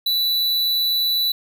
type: tone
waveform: square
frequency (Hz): 3964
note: B7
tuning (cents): +6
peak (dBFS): -18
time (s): 0.06-1.32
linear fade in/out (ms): 5
effects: none